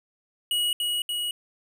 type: tone with echo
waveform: square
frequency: 2908 Hz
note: F#7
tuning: 31 cents flat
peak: -23 dBFS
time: 0.51-0.73 s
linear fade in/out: 2 ms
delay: 290 ms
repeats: 2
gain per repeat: -2 dB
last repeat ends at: 1.31 s
effects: none